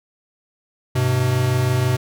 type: tone pair together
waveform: square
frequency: 100.8 / 127 Hz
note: G2 / B2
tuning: +49 / +49 cents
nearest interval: major third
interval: 400 cents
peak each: -23 / -18 dBFS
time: 0.95-1.97 s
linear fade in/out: 10 ms
effects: none